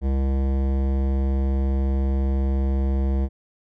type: tone with hard clipping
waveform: sine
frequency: 67.2 Hz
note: C2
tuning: 47 cents sharp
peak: -21 dBFS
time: 0.01-3.29 s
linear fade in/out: 50 ms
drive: 16 dB
effects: none